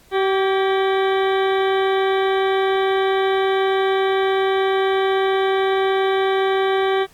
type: harmonic tone with a mistuned harmonic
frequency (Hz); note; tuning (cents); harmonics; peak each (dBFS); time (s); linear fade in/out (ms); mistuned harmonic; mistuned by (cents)
384.9; G4; -32; 1 / 2 / 3 / 4 / 5 / 6 / 8 / 9 / 10; -17 / -23 / -27 / -29 / -31 / -33 / -35 / -36 / -37; 0.11-7.07; 50; 4; +52
effects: pink hiss -52 dBFS RMS until 7.13 s + AAC 64 kbps